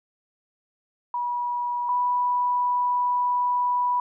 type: tone pair in turn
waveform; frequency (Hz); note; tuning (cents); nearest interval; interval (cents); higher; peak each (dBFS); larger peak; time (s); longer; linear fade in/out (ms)
sine; 970 / 983; B5 / B5; -31 / -8; unison; 23; second; -24 / -20; second; 1.14-1.89 / 1.89-4; second; 2
effects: none